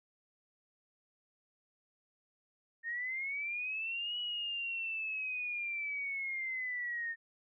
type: linear two-way sweep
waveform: sine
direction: up then down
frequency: 1824 to 2936 to 1824 Hz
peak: -35 dBFS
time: 2.83-7.16 s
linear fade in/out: 50 ms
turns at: 4.18 s
effects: none